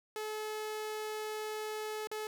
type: tone with dropouts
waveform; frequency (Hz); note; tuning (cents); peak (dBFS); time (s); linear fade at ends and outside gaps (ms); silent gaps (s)
sawtooth; 429.7; A4; -41; -33; 0.16-2.27; 1; 2.072-2.114
effects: none